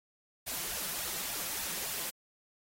white noise with flanger, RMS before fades -37 dBFS, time 0.46-2.11 s, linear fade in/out 20 ms, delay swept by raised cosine 1.1 to 6 ms, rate 3.5 Hz, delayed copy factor +0.8, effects AAC 48 kbps

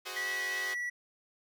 5% pulse chord, Ab dominant seventh, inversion third, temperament equal with one note detuned, 370 / 415.3 / 517.2 / 622.3 Hz, Gb4 / Ab4 / C5 / Eb5, 0 / 0 / -20 / 0 cents, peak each -31 / -34 / -32 / -36 dBFS, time 0.05-0.75 s, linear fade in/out 20 ms
triangle tone, 1946 Hz, B6, 26 cents flat, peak -31 dBFS, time 0.16-0.9 s, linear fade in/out 10 ms
effects none

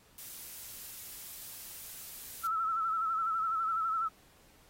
blue noise, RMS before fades -45 dBFS, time 0.18-2.47 s, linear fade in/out 2 ms
sine tone with vibrato, 1318.5 Hz, E6, in tune, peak -29 dBFS, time 2.43-4.09 s, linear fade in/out 20 ms, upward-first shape sine, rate 12 Hz, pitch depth 53 cents each way
effects pink hiss -63 dBFS RMS until 4.69 s + AAC 48 kbps

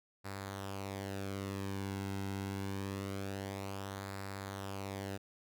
sawtooth tone with flanger, 98 Hz, G2, in tune, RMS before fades -41 dBFS, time 0.24-5.18 s, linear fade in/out 20 ms, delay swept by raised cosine 0.32 to 1.72 ms, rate 0.25 Hz, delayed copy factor -0.55, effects none

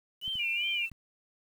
sine tone with vibrato, 2896 Hz, F#7, 38 cents flat, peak -31 dBFS, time 0.21-0.9 s, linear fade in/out 50 ms, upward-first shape sine, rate 2.6 Hz, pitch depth 140 cents each way
clicks, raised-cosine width 5 ms, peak -37 dBFS, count 3, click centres 0.279 / 0.355 / 0.917 s
sine tone, 2388 Hz, D7, 28 cents sharp, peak -31 dBFS, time 0.39-0.86 s, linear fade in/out 10 ms
effects 9-bit

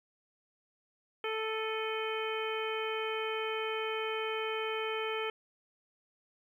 harmonic tone with a mistuned harmonic, 440 Hz, A4, in tune, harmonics 1 / 2 / 3 / 4 / 5 / 6 / 7, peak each -35 / -42 / -40 / -45 / -43 / -43 / -42 dBFS, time 1.24-5.3 s, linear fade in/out 2 ms, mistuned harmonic 6, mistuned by -96 cents, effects 11-bit

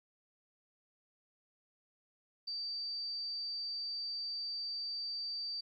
sine tone, 4641 Hz, D8, 21 cents flat, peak -37 dBFS, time 2.47-5.61 s, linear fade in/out 10 ms, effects 13-bit

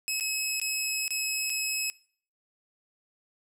15% pulse tone with dropouts, 2571 Hz, E7, 44 cents flat, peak -21 dBFS, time 0.08-1.9 s, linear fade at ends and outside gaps 0 ms, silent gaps 0.199-0.208 / 0.599-0.615 / 1.08-1.106 / 1.497-1.501 s, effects noise-tail reverb RT60 0.5 s tail -22 dB re dry

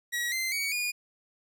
sawtooth tone with pitch steps, 1915 / 2076 / 2251 / 2441 Hz, A#6 / C7 / C#7 / D#7, +46 / -14 / +26 / -34 cents, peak -25 dBFS, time 0.12-0.92 s, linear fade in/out 20 ms, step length 200 ms, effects none

